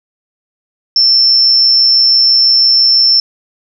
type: tone with amplitude modulation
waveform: sine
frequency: 5360 Hz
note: E8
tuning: 28 cents sharp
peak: -4 dBFS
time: 0.96-3.2 s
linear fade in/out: 2 ms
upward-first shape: sine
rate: 126 Hz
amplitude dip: 30%
effects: none